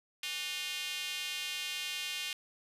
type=tone with high-pass filter; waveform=square; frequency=164.7 Hz; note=E3; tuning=1 cent flat; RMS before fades=-38 dBFS; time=0.23-2.33 s; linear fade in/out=2 ms; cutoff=2800 Hz; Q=2.5; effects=resampled to 32000 Hz